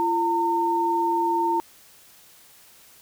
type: tone pair together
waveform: sine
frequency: 341.2 / 911 Hz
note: F4 / A#5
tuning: -40 / -40 cents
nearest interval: octave + perfect fourth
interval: 1700 cents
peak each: -25 / -21 dBFS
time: 0-1.6 s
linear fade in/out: 0 ms
effects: white hiss -52 dBFS RMS until 3.01 s